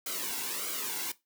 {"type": "noise with flanger", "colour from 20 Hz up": "white", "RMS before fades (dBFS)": -35, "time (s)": [0.06, 1.12], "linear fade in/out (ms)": 5, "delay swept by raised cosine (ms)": [1.1, 1.67], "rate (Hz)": 1.6, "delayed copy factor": -0.75, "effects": ["noise-tail reverb RT60 0.2 s tail -18 dB re dry", "high-pass 200 Hz 12 dB/octave"]}